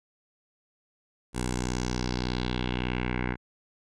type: tone with low-pass filter sweep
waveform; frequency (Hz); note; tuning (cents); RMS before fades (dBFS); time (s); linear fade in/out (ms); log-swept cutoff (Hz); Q
10% pulse; 61.74; B1; 0; -30; 1.33-3.37; 50; 9200 to 1900; 2.9
effects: none